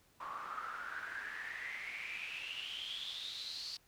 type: noise with band-pass filter sweep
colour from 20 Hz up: pink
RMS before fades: -44 dBFS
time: 0.2-3.77 s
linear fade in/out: 5 ms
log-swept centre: 1100 to 4600 Hz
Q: 9.8
effects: pink hiss -69 dBFS RMS until 3.87 s